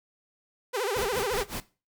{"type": "tone with vibrato", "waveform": "sawtooth", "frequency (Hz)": 446.6, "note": "A4", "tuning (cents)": 26, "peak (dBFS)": -23, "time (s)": [0.73, 1.44], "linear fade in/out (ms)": 20, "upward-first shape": "sine", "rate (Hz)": 14, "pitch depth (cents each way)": 250}
{"type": "noise with tremolo", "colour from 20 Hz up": "pink", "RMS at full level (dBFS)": -33, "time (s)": [0.96, 1.6], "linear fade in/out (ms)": 0, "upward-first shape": "sine", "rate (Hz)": 5.4, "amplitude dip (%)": 95}
{"effects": ["noise-tail reverb RT60 0.3 s tail -17 dB re dry"]}